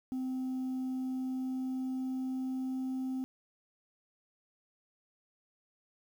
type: tone with pitch glide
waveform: sine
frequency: 258.5 to 260.3 Hz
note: C4 to C4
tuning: -21 to -9 cents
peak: -30 dBFS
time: 0.12-3.24 s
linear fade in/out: 0 ms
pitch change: +12 cents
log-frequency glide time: 0.9-2.92 s
effects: tanh soft clip ceiling -32 dBFS + 10-bit